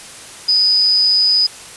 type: tone with amplitude modulation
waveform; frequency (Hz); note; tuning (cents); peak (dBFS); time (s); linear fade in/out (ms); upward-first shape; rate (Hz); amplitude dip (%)
sine; 4978; D#8; 0; -8; 0.48-1.47; 10; sine; 194; 45
effects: white hiss -35 dBFS RMS until 1.76 s + resampled to 24000 Hz